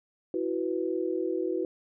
sine chord, E suspended second, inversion none, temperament equal, 329.6 / 370 / 493.9 Hz, E4 / F#4 / B4, 0 / 0 / 0 cents, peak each -31 / -30 / -34 dBFS, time 0.34-1.65 s, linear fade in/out 2 ms, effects none

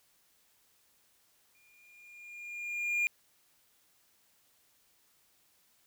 triangle tone with exponential growth, 2414 Hz, D7, 47 cents sharp, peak -24 dBFS, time 1.55-3.07 s, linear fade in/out 0 ms, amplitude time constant 330 ms, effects white hiss -69 dBFS RMS until 5.86 s

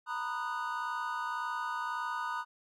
triangle chord, B major seventh, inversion third, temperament just, 926 / 987.8 / 1234.7 / 1481.6 Hz, A#5 / B5 / D#6 / F#6, -12 / 0 / -14 / +2 cents, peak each -38 / -37 / -36 / -38 dBFS, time 0.06-2.45 s, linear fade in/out 50 ms, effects none

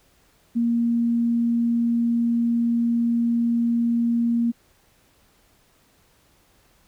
sine tone, 234.4 Hz, A#3, 10 cents sharp, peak -18 dBFS, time 0.55-4.52 s, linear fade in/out 20 ms, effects pink hiss -60 dBFS RMS until 6.87 s

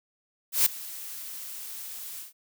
blue noise with ADSR envelope, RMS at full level -19 dBFS, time 0.52-2.33 s, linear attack 140 ms, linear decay 6 ms, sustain -20 dB, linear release 140 ms, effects none

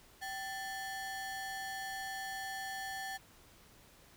45% pulse ring-modulated tone, 1270 Hz, D#6, 35 cents sharp, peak -36 dBFS, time 0.21-3.18 s, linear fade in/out 20 ms, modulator 496 Hz, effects pink hiss -61 dBFS RMS until 4.16 s

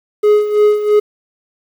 triangle tone with tremolo, 419.4 Hz, G#4, 17 cents sharp, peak -4 dBFS, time 0.23-1 s, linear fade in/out 10 ms, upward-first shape sine, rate 3 Hz, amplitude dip 70%, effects 7-bit

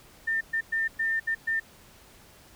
sine tone bursts at uneven times, 1803 Hz, A6, 42 cents sharp, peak -24 dBFS, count 6, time 0.27-0.41 / 0.53-0.61 / 0.72-0.88 / 0.99-1.2 / 1.27-1.35 / 1.47-1.6 s, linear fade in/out 10 ms, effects pink hiss -54 dBFS RMS until 2.55 s

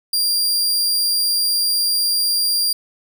sawtooth tone, 4772 Hz, D8, 27 cents sharp, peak -13 dBFS, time 0.13-2.73 s, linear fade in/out 5 ms, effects none

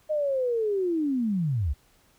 sine linear sweep, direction down, 622.3 to 59.1 Hz, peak -23 dBFS, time 0.09-1.74 s, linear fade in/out 20 ms, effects pink hiss -62 dBFS RMS until 2.18 s

